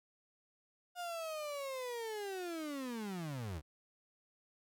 35% pulse linear sweep, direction down, 718 to 69.3 Hz, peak -38 dBFS, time 0.95-3.62 s, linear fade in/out 50 ms, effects none

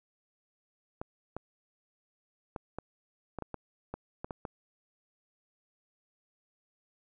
clicks, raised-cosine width 1 ms, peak -23 dBFS, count 11, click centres 1.015 / 1.366 / 2.562 / 2.786 / 3.387 / 3.423 / 3.543 / 3.94 / 4.245 / 4.308 / 4.452 s, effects none

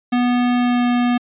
square tone with pitch glide, 245.2 to 243.5 Hz, B3 to B3, -12 to -24 cents, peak -15 dBFS, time 0.12-1.18 s, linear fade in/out 10 ms, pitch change -12 cents, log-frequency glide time 0.57-0.86 s, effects resampled to 8000 Hz

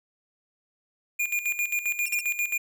square tone with tremolo, 2424 Hz, D#7, 46 cents flat, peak -24 dBFS, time 1.19-2.58 s, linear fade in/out 10 ms, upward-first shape square, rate 7.5 Hz, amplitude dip 70%
10% pulse tone bursts, 2727 Hz, F7, 42 cents flat, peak -22 dBFS, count 3, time 2.06-2.21 s, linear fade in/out 5 ms, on 26 ms, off 36 ms
effects none

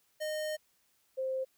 square / sine tone pair in turn, 615 / 524.6 Hz, D#5 / C5, -20 / +4 cents, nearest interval minor third, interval 276 cents, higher first, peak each -34 / -31 dBFS, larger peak second, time 0.2-0.57 / 1.17-1.45 s, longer first, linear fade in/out 20 ms, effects white hiss -72 dBFS RMS until 1.57 s

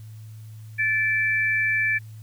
sine tone pair together, 1746 / 2331 Hz, A6 / D7, -14 / -14 cents, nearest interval perfect fourth, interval 500 cents, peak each -22 / -23 dBFS, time 0.78-1.99 s, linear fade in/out 20 ms, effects added 109 Hz sine -38 dBFS peak until 2.22 s + white hiss -58 dBFS RMS until 2.22 s

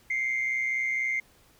sine tone pair together, 2093 / 2217 Hz, C7 / C#7, 0 / 0 cents, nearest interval minor second, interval 100 cents, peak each -25 / -33 dBFS, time 0.1-1.2 s, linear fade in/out 5 ms, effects tanh soft clip ceiling -21 dBFS + pink hiss -60 dBFS RMS until 1.59 s

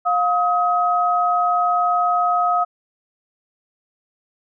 sine tone pair together, 709 / 1268 Hz, F5 / D#6, +26 / +32 cents, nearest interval minor seventh, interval 1006 cents, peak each -18 dBFS, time 0.05-2.65 s, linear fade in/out 20 ms, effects none

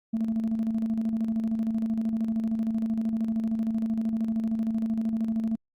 sine tone with tremolo, 223.5 Hz, A3, 27 cents sharp, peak -21 dBFS, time 0.13-5.56 s, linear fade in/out 10 ms, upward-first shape square, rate 13 Hz, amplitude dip 50%, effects tanh soft clip ceiling -21 dBFS + Opus 48 kbps

